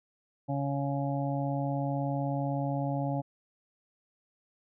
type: harmonic tone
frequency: 139.7 Hz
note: C#3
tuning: 14 cents sharp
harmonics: 1 / 2 / 4 / 5 / 6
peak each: -31 / -34 / -37 / -38 / -39 dBFS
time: 0.48-3.22 s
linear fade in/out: 20 ms
effects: none